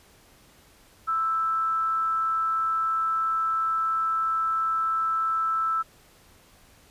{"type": "tone with amplitude modulation", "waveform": "sine", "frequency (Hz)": 1318.5, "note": "E6", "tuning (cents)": 0, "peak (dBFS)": -21, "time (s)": [1.07, 5.83], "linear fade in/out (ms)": 20, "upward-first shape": "sine", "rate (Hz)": 278, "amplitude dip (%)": 30, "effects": ["pink hiss -56 dBFS RMS until 6.9 s", "resampled to 32000 Hz"]}